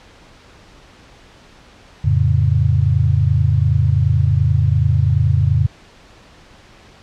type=chord; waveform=sine; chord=F augmented; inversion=none; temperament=equal with one note detuned; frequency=87.31 / 110 / 139.07 Hz; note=F2 / A2 / C#3; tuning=0 / 0 / +6 cents; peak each=-16 dBFS; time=2.04-5.67 s; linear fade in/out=10 ms; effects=pink hiss -45 dBFS RMS until 7.02 s + low-pass 5000 Hz 12 dB/octave